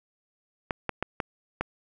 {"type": "clicks", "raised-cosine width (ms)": 0.5, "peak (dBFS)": -12, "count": 5, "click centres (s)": [0.708, 0.893, 1.026, 1.202, 1.61], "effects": []}